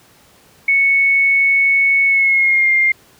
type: tone with pitch glide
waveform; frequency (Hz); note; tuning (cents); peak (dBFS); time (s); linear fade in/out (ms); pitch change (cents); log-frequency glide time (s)
sine; 2212 to 2112; C#7 to C7; -4 to +16; -10; 0.68-2.92; 5; -80; 2.06-2.71
effects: pink hiss -49 dBFS RMS until 3.19 s + high-pass 80 Hz 12 dB/octave